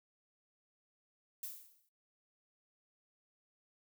violet noise with exponential decay, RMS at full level -41 dBFS, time 1.43-1.89 s, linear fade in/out 2 ms, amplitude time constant 100 ms, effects noise-tail reverb RT60 0.3 s tail -24 dB re dry

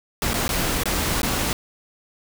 pink noise with dropouts, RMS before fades -23 dBFS, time 0.22-1.53 s, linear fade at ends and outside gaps 1 ms, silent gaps 0.334-0.34 / 0.48-0.491 / 0.835-0.856 / 1.218-1.231 s, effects none

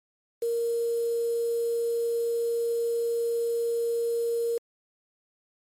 sine tone with quantisation, 466.6 Hz, A#4, 2 cents sharp, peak -24 dBFS, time 0.42-4.58 s, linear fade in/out 5 ms, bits 7, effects MP3 64 kbps

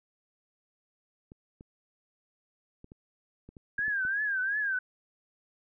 clicks, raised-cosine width 3 ms, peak -35 dBFS, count 9, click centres 1.319 / 1.609 / 2.844 / 2.919 / 3.49 / 3.568 / 3.791 / 3.881 / 4.051 s
sine tone with vibrato, 1610 Hz, G6, 46 cents sharp, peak -27 dBFS, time 3.78-4.79 s, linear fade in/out 5 ms, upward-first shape triangle, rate 2.8 Hz, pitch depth 140 cents each way
effects none

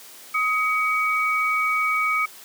sine tone pair together, 1259 / 2258 Hz, D#6 / C#7, +20 / +31 cents, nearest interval minor seventh, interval 1011 cents, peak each -22 dBFS, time 0.34-2.26 s, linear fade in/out 10 ms, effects white hiss -44 dBFS RMS until 2.44 s + high-pass 200 Hz 12 dB/octave

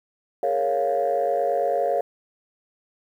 sine chord, Bb minor seventh, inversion third, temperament equal with one note detuned, 416.5 / 466.2 / 554.4 / 698.5 Hz, Ab4 / Bb4 / Db5 / F5, +5 / 0 / 0 / 0 cents, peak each -29 / -26 / -23 / -23 dBFS, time 0.43-2.01 s, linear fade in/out 2 ms, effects tanh soft clip ceiling -13 dBFS + 9-bit

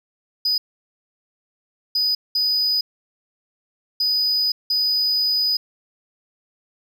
triangle tone bursts at uneven times, 4975 Hz, D#8, 1 cent flat, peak -16 dBFS, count 5, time 0.45-0.58 / 1.95-2.15 / 2.35-2.81 / 4-4.52 / 4.7-5.57 s, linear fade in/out 5 ms, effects none

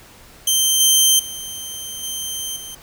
15% pulse tone with level steps, 3126 Hz, G7, 6 cents flat, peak -7 / -4 / -21 / -17 / -24 dBFS, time 0.47-2.75 s, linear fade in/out 5 ms, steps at 0.8 / 1.19 / 2.03 / 2.56 s, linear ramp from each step 5 ms, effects pink hiss -45 dBFS RMS until 2.82 s

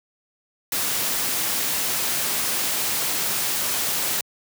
white noise, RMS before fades -24 dBFS, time 0.72-4.21 s, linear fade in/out 2 ms, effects high-pass 100 Hz 12 dB/octave

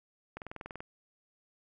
click train, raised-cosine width 0.5 ms, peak -26 dBFS, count 10, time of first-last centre 0.37-0.805 s, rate 20.7 Hz, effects none

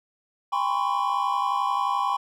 triangle tone cluster, 803 / 992 / 1043 / 1115 Hz, G5 / B5 / C6 / C#6, +41 / +7 / -6 / +10 cents, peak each -26 dBFS, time 0.52-2.17 s, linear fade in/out 10 ms, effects none

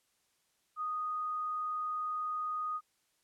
sine tone, 1241 Hz, D#6, 5 cents flat, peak -33 dBFS, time 0.76-2.81 s, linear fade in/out 50 ms, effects white hiss -75 dBFS RMS until 3.23 s + low-pass 11000 Hz 12 dB/octave

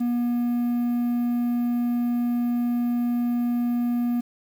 triangle tone with quantisation, 240.6 Hz, B3, 45 cents flat, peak -19 dBFS, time 0-4.21 s, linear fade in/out 10 ms, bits 8, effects none

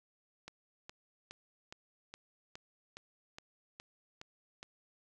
click train, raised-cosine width 0.2 ms, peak -29 dBFS, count 11, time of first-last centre 0.48-4.629 s, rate 2.41 Hz, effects none

